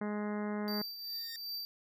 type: harmonic tone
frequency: 208.8 Hz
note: G#3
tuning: 10 cents sharp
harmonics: 1 / 2 / 3 / 4 / 5 / 6 / 7 / 8 / 9 / 10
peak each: -35 / -41 / -45 / -47 / -49 / -51 / -52 / -53 / -54 / -55 dBFS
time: 0.01-0.82 s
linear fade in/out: 5 ms
type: tone with tremolo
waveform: square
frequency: 4656 Hz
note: D8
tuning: 16 cents flat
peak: -37 dBFS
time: 0.68-1.65 s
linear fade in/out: 0 ms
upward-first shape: triangle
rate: 2.6 Hz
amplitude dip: 60%
type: tone with exponential growth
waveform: 15% pulse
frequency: 1840 Hz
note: A#6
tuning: 23 cents flat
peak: -36 dBFS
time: 0.95-1.36 s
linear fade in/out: 1 ms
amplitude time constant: 87 ms
effects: none